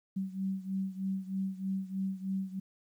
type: beating tone pair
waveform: sine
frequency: 190.7 / 193.9 Hz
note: G3 / G3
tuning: -47 / -19 cents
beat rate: 3.2 Hz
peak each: -34 / -37 dBFS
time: 0.16-2.6 s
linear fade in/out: 10 ms
effects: 11-bit